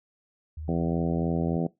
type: tone with pitch glide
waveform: sine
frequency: 77.5 to 82.58 Hz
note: D#2 to E2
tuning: -6 to +4 cents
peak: -34 dBFS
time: 0.57-1.57 s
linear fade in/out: 5 ms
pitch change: +110 cents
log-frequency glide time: 1.09-1.38 s
type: harmonic tone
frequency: 83.4 Hz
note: E2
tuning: 21 cents sharp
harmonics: 2 / 3 / 4 / 5 / 6 / 7 / 8 / 9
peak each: -27 / -31 / -33 / -35 / -37 / -38 / -39 / -40 dBFS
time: 0.68-1.67 s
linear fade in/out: 5 ms
effects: noise-tail reverb RT60 0.2 s tail -22 dB re dry